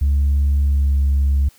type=tone with pitch glide; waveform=sine; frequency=70.6 to 69.35 Hz; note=C#2 to C#2; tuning=+32 to +1 cents; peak=-11 dBFS; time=0.01-1.49 s; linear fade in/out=10 ms; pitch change=-31 cents; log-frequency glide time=0.63-0.98 s; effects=tanh soft clip ceiling -11 dBFS + white hiss -52 dBFS RMS until 1.58 s